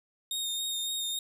sawtooth tone with vibrato, 3694 Hz, A#7, 16 cents flat, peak -28 dBFS, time 0.31-1.19 s, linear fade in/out 2 ms, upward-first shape sine, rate 3.6 Hz, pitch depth 19 cents each way, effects none

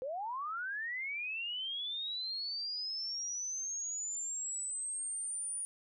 sine linear sweep, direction up, 493.9 to 9580 Hz, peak -36 dBFS, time 0.02-5.65 s, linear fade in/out 0 ms, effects none

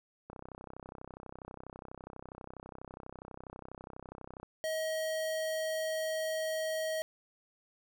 click train, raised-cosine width 1 ms, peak -31 dBFS, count 134, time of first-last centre 0.3-4.43 s, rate 32.2 Hz
square tone, 634 Hz, D#5, 32 cents sharp, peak -33 dBFS, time 4.64-7.02 s, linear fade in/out 0 ms
effects none

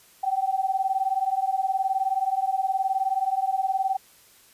sine beating tone pair, 760 / 779 Hz, F#5 / G5, +46 / -11 cents, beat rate 19 Hz, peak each -25 dBFS, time 0.23-3.97 s, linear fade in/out 10 ms, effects white hiss -55 dBFS RMS until 4.53 s + resampled to 32000 Hz

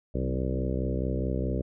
harmonic tone with a mistuned harmonic, 64.7 Hz, C2, 19 cents flat, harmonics 1 / 2 / 3 / 4 / 5 / 6 / 7 / 8 / 9, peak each -30 / -33 / -35 / -36 / -37 / -38 / -38 / -39 / -40 dBFS, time 0.14-1.62 s, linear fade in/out 10 ms, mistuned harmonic 3, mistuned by -30 cents, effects none

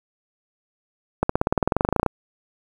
accelerating click train, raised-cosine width 1 ms, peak -4 dBFS, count 19, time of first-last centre 1.23-2.063 s, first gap 64 ms, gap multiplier 0.96, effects 7-bit

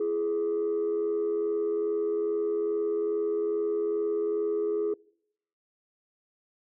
sine tone pair together, 336 / 418.4 Hz, E4 / G#4, +33 / +13 cents, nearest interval major third, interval 380 cents, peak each -31 / -24 dBFS, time 0-4.94 s, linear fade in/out 5 ms, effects noise-tail reverb RT60 0.7 s tail -25 dB re dry + tanh soft clip ceiling -22 dBFS

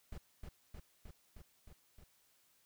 brown noise with echo, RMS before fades -45 dBFS, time 0.12-0.18 s, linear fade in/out 5 ms, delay 310 ms, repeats 6, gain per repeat -2 dB, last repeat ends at 2.04 s, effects white hiss -72 dBFS RMS until 2.65 s

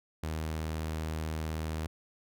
sawtooth tone, 78.9 Hz, D#2, 25 cents sharp, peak -29 dBFS, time 0.23-1.87 s, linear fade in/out 5 ms, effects none

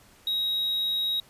triangle tone, 3804 Hz, A#7, 34 cents sharp, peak -23 dBFS, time 0.27-1.2 s, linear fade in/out 2 ms, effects pink hiss -56 dBFS RMS until 1.29 s + resampled to 32000 Hz

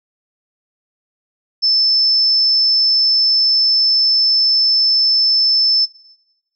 sine tone, 5274 Hz, E8, in tune, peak -11 dBFS, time 1.62-5.86 s, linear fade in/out 20 ms, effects noise-tail reverb RT60 1.0 s tail -19 dB re dry

